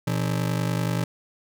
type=ring-modulated tone; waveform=40% pulse; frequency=144.1 Hz; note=D3; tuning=33 cents flat; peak=-19 dBFS; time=0.07-1.04 s; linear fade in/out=2 ms; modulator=25.2 Hz; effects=none